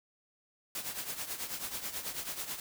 white noise with tremolo, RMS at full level -36 dBFS, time 0.75-2.6 s, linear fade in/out 2 ms, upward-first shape triangle, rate 9.2 Hz, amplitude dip 75%, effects none

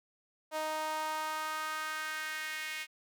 sawtooth tone with high-pass filter sweep, 311.1 Hz, D#4, in tune, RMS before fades -37 dBFS, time 0.51-2.87 s, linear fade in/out 50 ms, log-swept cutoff 710 to 2200 Hz, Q 2.8, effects none

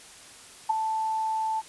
sine tone with ADSR envelope, 880 Hz, A5, in tune, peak -17 dBFS, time 0.69-1.62 s, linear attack 13 ms, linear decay 10 ms, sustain -8 dB, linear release 33 ms, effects white hiss -48 dBFS RMS until 1.68 s + resampled to 24000 Hz

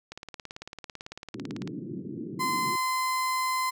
click train, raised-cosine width 0.2 ms, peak -22 dBFS, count 29, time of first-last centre 0.12-1.676 s, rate 18 Hz
white band-pass noise, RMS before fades -37 dBFS, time 1.34-2.76 s, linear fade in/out 5 ms, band 120 to 360 Hz, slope 48 dB/octave
35% pulse tone, 1030 Hz, C6, 28 cents flat, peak -24 dBFS, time 2.39-3.71 s, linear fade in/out 20 ms
effects none

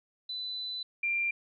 sine tone pair in turn, 3999 / 2378 Hz, B7 / D7, +21 / +21 cents, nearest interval major sixth, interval 900 cents, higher first, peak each -34 / -27 dBFS, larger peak second, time 0.29-0.83 / 1.03-1.31 s, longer first, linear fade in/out 5 ms, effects none

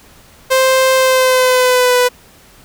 sawtooth tone with pitch glide, 523.3 to 495.6 Hz, C5 to B4, 0 to +6 cents, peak -5 dBFS, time 0.5-2.09 s, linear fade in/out 20 ms, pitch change -94 cents, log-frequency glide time 0.95-1.97 s, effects pink hiss -44 dBFS RMS until 2.64 s

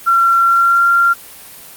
sine tone with pitch glide, 1364 to 1383 Hz, F6 to F6, -41 to -17 cents, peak -8 dBFS, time 0.06-1.14 s, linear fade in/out 20 ms, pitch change +24 cents, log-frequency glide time 0.4-0.87 s, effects white hiss -36 dBFS RMS until 1.76 s + Opus 32 kbps

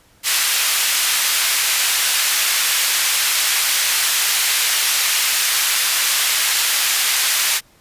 pink high-pass noise, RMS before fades -17 dBFS, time 0.23-7.61 s, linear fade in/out 50 ms, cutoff 2000 Hz, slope 12 dB/octave, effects pink hiss -53 dBFS RMS until 7.8 s + resampled to 32000 Hz

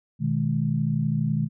sine chord, G# minor, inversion first, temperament equal with one note detuned, 123.47 / 155.56 / 211.4 Hz, B2 / D#3 / G#3, 0 / 0 / +31 cents, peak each -27 / -24 / -27 dBFS, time 0.19-1.49 s, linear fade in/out 50 ms, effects none

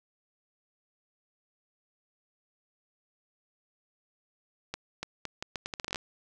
accelerating click train, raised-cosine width 0.2 ms, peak -17 dBFS, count 14, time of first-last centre 4.74-5.959 s, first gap 290 ms, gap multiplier 0.77, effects none

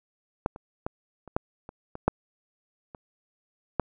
clicks, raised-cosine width 1 ms, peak -10 / -27 / -16 / -30 / -10 / -26 / -23 / -6 / -27 / -9 dBFS, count 10, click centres 0.461 / 0.561 / 0.865 / 1.277 / 1.365 / 1.691 / 1.954 / 2.08 / 2.948 / 3.797 s, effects none

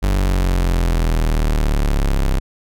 40% pulse exponential sweep, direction down, 49 to 32.7 Hz, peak -13 dBFS, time 0.02-2.4 s, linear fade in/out 20 ms, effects none

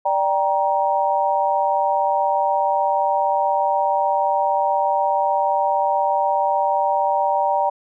sine chord, G minor, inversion second, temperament just, 588 / 784 / 940.8 Hz, D5 / G5 / Bb5, +2 / 0 / +16 cents, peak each -22 / -20 / -20 dBFS, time 0.05-7.7 s, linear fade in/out 10 ms, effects none

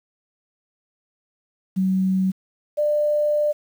sine tone pair in turn, 188.7 / 595.5 Hz, F#3 / D5, +34 / +24 cents, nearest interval octave + minor sixth, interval 1990 cents, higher second, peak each -17 dBFS, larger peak neither, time 1.76-2.32 / 2.77-3.53 s, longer second, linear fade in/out 20 ms, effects 8-bit

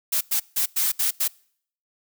blue noise bursts at uneven times, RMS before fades -22 dBFS, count 6, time 0.12-0.21 / 0.31-0.4 / 0.56-0.66 / 0.76-0.92 / 0.99-1.11 / 1.2-1.28 s, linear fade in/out 10 ms, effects noise-tail reverb RT60 0.6 s tail -25 dB re dry

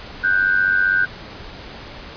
sine tone pair together, 1472.4 / 1568 Hz, F#6 / G6, -9 / 0 cents, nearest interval minor second, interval 109 cents, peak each -17 dBFS, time 0.23-1.06 s, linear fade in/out 20 ms, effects pink hiss -36 dBFS RMS until 2.16 s + resampled to 11025 Hz

